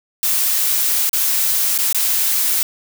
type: noise with dropouts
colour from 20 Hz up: blue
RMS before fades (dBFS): -17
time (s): 0.23-2.63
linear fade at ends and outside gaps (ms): 1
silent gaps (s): 1.094-1.131 / 1.778-1.787 / 1.927-1.946
effects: none